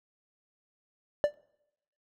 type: tone with exponential decay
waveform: triangle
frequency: 587.3 Hz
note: D5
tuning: in tune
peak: -15 dBFS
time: 1.24-1.34 s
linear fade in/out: 0 ms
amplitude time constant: 20 ms
effects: noise-tail reverb RT60 0.8 s tail -24 dB re dry